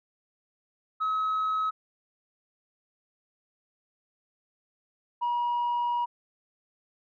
sine tone pair in turn, 1281 / 959.7 Hz, E6 / B5, -50 / -50 cents, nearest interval perfect fourth, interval 500 cents, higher first, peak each -23 dBFS, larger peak neither, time 1-1.71 / 5.21-6.06 s, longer second, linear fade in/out 20 ms, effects tanh soft clip ceiling -23 dBFS

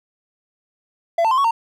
triangle tone with pitch steps, 675 / 892 / 1039 / 1113 / 916 Hz, E5 / A5 / C6 / C#6 / A#5, +41 / +23 / -12 / +7 / -31 cents, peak -12 dBFS, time 1.18-1.51 s, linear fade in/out 5 ms, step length 66 ms, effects none

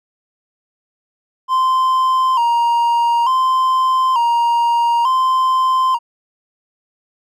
triangle tone with vibrato, 987.8 Hz, B5, in tune, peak -10 dBFS, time 1.48-5.99 s, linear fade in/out 50 ms, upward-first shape square, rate 0.56 Hz, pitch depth 86 cents each way, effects none

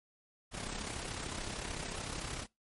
pink noise with amplitude modulation, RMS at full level -38 dBFS, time 0.51-2.47 s, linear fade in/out 50 ms, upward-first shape sine, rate 33.5 Hz, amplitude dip 55%, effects noise-tail reverb RT60 0.2 s tail -23 dB re dry + MP3 48 kbps

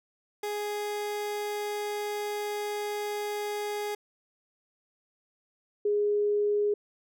30% pulse / sine tone pair in turn, 415.3 / 413.9 Hz, G#4 / G#4, 0 / -6 cents, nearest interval unison, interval 6 cents, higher first, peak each -28 / -23 dBFS, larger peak second, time 0.43-3.95 / 5.85-6.74 s, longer first, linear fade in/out 5 ms, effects none

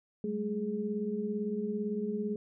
sine tone cluster, 196.1 / 213.9 / 418.2 Hz, G3 / A3 / G#4, +1 / -49 / +12 cents, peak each -38 / -34 / -35 dBFS, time 0.24-2.36 s, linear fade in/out 2 ms, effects none

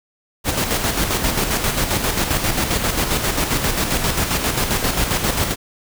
pink noise with tremolo, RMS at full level -18 dBFS, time 0.44-5.56 s, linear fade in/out 50 ms, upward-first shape square, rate 7.5 Hz, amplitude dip 45%, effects none

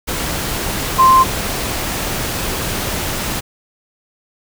sine tone in noise, 1046.5 Hz, C6, in tune, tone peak -6 dBFS, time 0.98-1.24 s, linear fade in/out 20 ms, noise pink, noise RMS -21 dBFS, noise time 0.07-3.41 s, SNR +12 dB, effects none

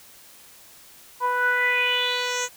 10% pulse tone with low-pass filter sweep, 493.9 Hz, B4, in tune, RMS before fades -23 dBFS, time 1.2-2.49 s, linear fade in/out 50 ms, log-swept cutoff 1000 to 6900 Hz, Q 5.2, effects white hiss -49 dBFS RMS until 2.56 s

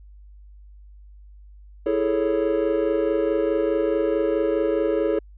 triangle chord, A major seventh, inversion second, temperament equal, 329.6 / 415.3 / 440 / 554.4 Hz, E4 / G#4 / A4 / C#5, 0 / 0 / 0 / 0 cents, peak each -23 dBFS, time 1.86-5.19 s, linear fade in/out 5 ms, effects added 50 Hz sine -43 dBFS peak until 5.37 s + resampled to 8000 Hz

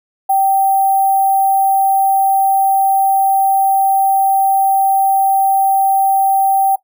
sine tone with sample-and-hold, 779 Hz, G5, 11 cents flat, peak -9 dBFS, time 0.29-6.76 s, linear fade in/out 10 ms, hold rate 11025 Hz, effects noise-tail reverb RT60 0.1 s tail -17 dB re dry

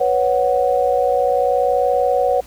sine chord, B suspended second, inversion none, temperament equal, 493.9 / 554.4 / 740 Hz, B4 / C#5 / F#5, 0 / 0 / 0 cents, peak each -18 dBFS, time 0-2.41 s, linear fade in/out 10 ms, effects added 60 Hz sine -42 dBFS peak until 2.46 s + pink hiss -45 dBFS RMS until 2.46 s

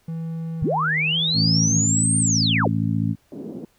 triangle tone with vibrato, 160.5 Hz, E3, 46 cents flat, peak -24 dBFS, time 0.08-1.86 s, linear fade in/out 5 ms, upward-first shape square, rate 0.95 Hz, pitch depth 34 cents each way
sine linear two-way sweep, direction up then down, 53.2 to 8900 to 231.3 Hz, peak -19 dBFS, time 0.62-2.68 s, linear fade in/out 5 ms, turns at 2.18 s
harmonic tone, 55 Hz, A1, in tune, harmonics 2 / 3 / 4 / 5, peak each -23 / -24 / -25 / -28 dBFS, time 1.33-3.16 s, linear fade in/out 50 ms
white band-pass noise, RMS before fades -34 dBFS, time 3.32-3.65 s, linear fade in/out 2 ms, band 170 to 390 Hz, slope 24 dB/octave
effects pink hiss -62 dBFS RMS until 3.78 s

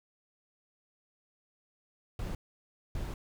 brown noise bursts at uneven times, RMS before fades -36 dBFS, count 2, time 2.19-2.35 / 2.95-3.14 s, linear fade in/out 2 ms, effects none

